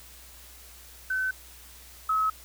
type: tone pair in turn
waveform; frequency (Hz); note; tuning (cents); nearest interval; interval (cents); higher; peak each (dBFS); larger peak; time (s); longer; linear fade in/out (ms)
sine; 1522 / 1285; F#6 / E6; +48 / -45; minor third; 293; first; -25 / -22; second; 1.1-1.31 / 2.09-2.3; neither; 5
effects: added 61 Hz sine -52 dBFS peak until 2.44 s + white hiss -50 dBFS RMS until 2.44 s